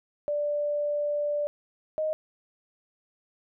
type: tone pair in turn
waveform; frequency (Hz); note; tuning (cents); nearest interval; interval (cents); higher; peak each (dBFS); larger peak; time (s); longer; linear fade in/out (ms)
sine; 587.3 / 622.2; D5 / D#5; 0 / 0; minor second; 100; second; -25 / -25; neither; 0.28-1.47 / 1.98-2.13; first; 0
effects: none